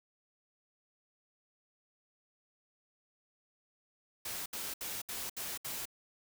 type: noise bursts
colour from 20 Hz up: white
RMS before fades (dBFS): -40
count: 6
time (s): 4.25-5.855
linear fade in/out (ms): 5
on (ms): 210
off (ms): 69
effects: none